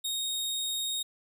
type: tone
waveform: sawtooth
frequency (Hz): 3729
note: A#7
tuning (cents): 0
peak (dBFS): -27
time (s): 0.04-1.03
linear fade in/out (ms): 10
effects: none